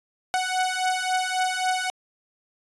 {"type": "beating tone pair", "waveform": "sawtooth", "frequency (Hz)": [740, 743.7], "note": ["F#5", "F#5"], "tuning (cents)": [0, 9], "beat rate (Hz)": 3.7, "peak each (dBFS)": -22, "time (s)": [0.34, 1.9], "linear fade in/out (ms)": 0, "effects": ["resampled to 24000 Hz"]}